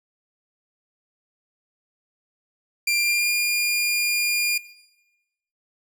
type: tone with pitch glide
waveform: sawtooth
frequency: 2380 to 2415 Hz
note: D7 to D7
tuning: +22 to +48 cents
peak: -16 dBFS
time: 2.87-4.58 s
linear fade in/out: 5 ms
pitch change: +26 cents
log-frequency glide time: 2.97-3.3 s
effects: noise-tail reverb RT60 1.0 s tail -19 dB re dry